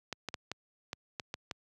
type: clicks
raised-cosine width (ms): 0.2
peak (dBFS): -19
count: 8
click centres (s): 0.127 / 0.287 / 0.342 / 0.516 / 0.931 / 1.198 / 1.341 / 1.512
effects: high-pass 80 Hz 12 dB/octave